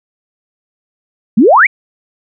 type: exponential sweep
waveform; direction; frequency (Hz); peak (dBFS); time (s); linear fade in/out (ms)
sine; up; 191.3 to 2405; -3; 1.37-1.67; 10
effects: none